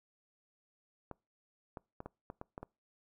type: clicks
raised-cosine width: 1 ms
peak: -29 dBFS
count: 8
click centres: 1.113 / 1.772 / 2.004 / 2.06 / 2.301 / 2.414 / 2.579 / 2.63 s
effects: noise-tail reverb RT60 0.3 s tail -26 dB re dry